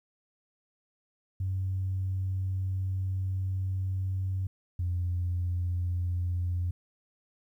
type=tone pair in turn; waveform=sine; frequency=94.4 / 88.47 Hz; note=F#2 / F2; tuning=+35 / +23 cents; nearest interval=minor second; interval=112 cents; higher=first; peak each=-27 / -26 dBFS; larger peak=second; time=1.4-4.47 / 4.79-6.71 s; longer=first; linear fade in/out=5 ms; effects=tanh soft clip ceiling -23 dBFS + 11-bit